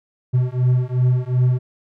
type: beating tone pair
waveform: triangle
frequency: 124.5 / 127.2 Hz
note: B2 / C3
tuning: +14 / -48 cents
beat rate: 2.7 Hz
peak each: -16 dBFS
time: 0.33-1.59 s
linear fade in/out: 20 ms
effects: none